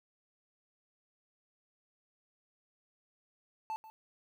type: tone with echo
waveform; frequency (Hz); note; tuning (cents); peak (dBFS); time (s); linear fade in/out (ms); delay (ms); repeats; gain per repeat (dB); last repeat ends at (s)
triangle; 880; A5; 0; -33; 3.7-3.76; 0; 140; 1; -15; 3.9
effects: 11-bit